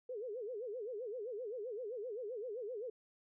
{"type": "tone with vibrato", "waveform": "sine", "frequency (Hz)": 456.8, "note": "A#4", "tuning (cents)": -35, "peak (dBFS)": -40, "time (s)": [0.09, 2.9], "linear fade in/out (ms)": 5, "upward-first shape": "sine", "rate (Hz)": 7.7, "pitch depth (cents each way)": 220, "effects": []}